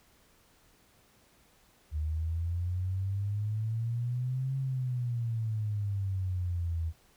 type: exponential two-way sweep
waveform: sine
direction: up then down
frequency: 75 to 135.2 to 80.2 Hz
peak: -29 dBFS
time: 1.91-6.93 s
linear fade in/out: 50 ms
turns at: 4.57 s
effects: pink hiss -64 dBFS RMS until 7.16 s